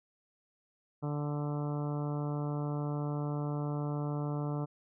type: harmonic tone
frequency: 146.83 Hz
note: D3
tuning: in tune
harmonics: 1 / 2 / 3 / 4 / 5 / 6 / 7 / 8 / 9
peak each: -33 / -39 / -43 / -45 / -47 / -49 / -50 / -51 / -52 dBFS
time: 1.02-4.66 s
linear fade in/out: 20 ms
effects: none